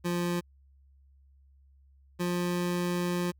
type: tone pair in turn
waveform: 25% pulse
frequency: 174.61 / 176.43 Hz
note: F3 / F3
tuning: 0 / +18 cents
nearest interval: unison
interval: 18 cents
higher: second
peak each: -24 dBFS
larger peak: neither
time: 0.04-0.41 / 2.19-3.32 s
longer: second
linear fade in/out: 20 ms
effects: added 68 Hz sine -57 dBFS peak until 3.39 s